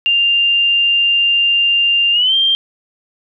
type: tone with pitch glide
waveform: sine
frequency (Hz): 2794 to 3173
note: F7 to G7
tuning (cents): 0 to +20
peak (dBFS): -10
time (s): 0.06-2.55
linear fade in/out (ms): 0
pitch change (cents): +220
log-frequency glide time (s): 2.12-2.35
effects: none